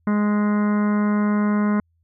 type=harmonic tone; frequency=208.2 Hz; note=G#3; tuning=5 cents sharp; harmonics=1 / 2 / 3 / 4 / 5 / 6 / 7 / 8 / 9 / 10; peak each=-17 / -31 / -33 / -39 / -31 / -35 / -35 / -47 / -40 / -43 dBFS; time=0.07-1.8 s; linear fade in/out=2 ms; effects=added 83 Hz sine -62 dBFS peak until 2.03 s